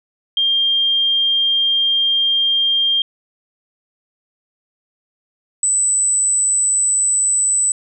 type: tone pair in turn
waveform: sine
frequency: 3200 / 7996 Hz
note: G7 / B8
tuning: +35 / +20 cents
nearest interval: octave + major third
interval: 1585 cents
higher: second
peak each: -13 dBFS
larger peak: neither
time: 0.37-3.02 / 5.63-7.72 s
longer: first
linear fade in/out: 2 ms
effects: none